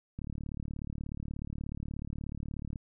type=click train; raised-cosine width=5 ms; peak=-26 dBFS; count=95; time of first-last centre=0.19-2.758 s; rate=36.6 Hz; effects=none